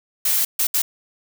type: noise bursts at uneven times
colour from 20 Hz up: blue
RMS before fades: -19 dBFS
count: 3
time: 0.25-0.45 / 0.59-0.67 / 0.74-0.82 s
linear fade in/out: 5 ms
effects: none